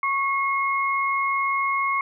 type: tone pair together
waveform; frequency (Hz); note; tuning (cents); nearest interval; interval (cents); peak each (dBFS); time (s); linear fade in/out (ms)
sine; 1103.5 / 2159; C#6 / C#7; -8 / -46; octave; 1162; -22 / -25; 0.03-2.01; 2
effects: none